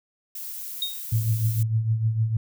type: noise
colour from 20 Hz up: violet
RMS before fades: -35 dBFS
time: 0.35-1.63 s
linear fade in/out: 5 ms
type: tone with exponential decay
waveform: sine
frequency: 3729 Hz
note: A#7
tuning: in tune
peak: -21 dBFS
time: 0.82-1.05 s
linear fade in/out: 2 ms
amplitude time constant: 49 ms
type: tone with tremolo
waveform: sine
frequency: 111.4 Hz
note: A2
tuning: 22 cents sharp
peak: -17 dBFS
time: 1.12-2.37 s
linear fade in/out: 5 ms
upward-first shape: triangle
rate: 6.6 Hz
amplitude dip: 70%
effects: none